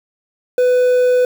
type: tone with quantisation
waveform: triangle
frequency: 498.8 Hz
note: B4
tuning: 17 cents sharp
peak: -8 dBFS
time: 0.58-1.25 s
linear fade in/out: 2 ms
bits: 6
effects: none